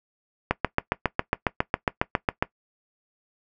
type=click train; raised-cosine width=0.5 ms; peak=-5 dBFS; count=15; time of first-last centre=0.51-2.425 s; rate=7.31 Hz; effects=noise-tail reverb RT60 0.1 s tail -19 dB re dry